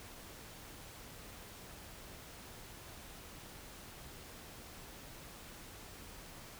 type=silence; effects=pink hiss -52 dBFS RMS until 6.59 s